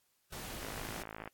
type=noise; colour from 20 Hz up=pink; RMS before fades=-44 dBFS; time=0.32-1.03 s; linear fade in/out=5 ms
type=click train; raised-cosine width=0.5 ms; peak=-28 dBFS; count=36; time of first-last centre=0.63-1.276 s; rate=54.2 Hz
effects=white hiss -75 dBFS RMS until 1.33 s + AAC 64 kbps